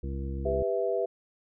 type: harmonic tone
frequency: 67.7 Hz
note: C#2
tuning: 40 cents flat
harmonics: 1 / 2 / 3 / 4 / 5 / 7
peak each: -32 / -39 / -41 / -46 / -42 / -46 dBFS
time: 0.03-0.63 s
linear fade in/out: 5 ms
type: chord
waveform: sine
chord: E minor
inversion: first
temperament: just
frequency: 395.6 / 494.4 / 659.3 Hz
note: G4 / B4 / E5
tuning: +16 / +2 / 0 cents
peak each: -30 dBFS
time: 0.45-1.06 s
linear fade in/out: 10 ms
effects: none